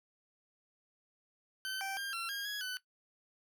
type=tone with pitch steps; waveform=20% pulse; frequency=1535 / 779 / 1601 / 1358 / 1621 / 1669 / 1503 Hz; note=G6 / G5 / G6 / F6 / G#6 / G#6 / F#6; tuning=-37 / -11 / +36 / -49 / -42 / +8 / +27 cents; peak=-32 dBFS; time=1.65-2.77 s; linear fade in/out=0 ms; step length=160 ms; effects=noise-tail reverb RT60 0.1 s tail -17 dB re dry